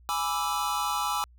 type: chord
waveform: square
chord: E dominant seventh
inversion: first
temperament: equal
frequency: 830.6 / 987.8 / 1174.7 / 1318.5 Hz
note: G#5 / B5 / D6 / E6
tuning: 0 / 0 / 0 / 0 cents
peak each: -33 dBFS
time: 0.09-1.24 s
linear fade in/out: 0 ms
effects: added 60 Hz sine -52 dBFS peak until 1.38 s